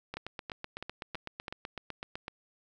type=two click trains; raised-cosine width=0.3 ms; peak=-22 / -22 dBFS; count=5 / 18; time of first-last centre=0.17-1.481 / 0.14-2.281 s; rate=3.05 / 7.94 Hz; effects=none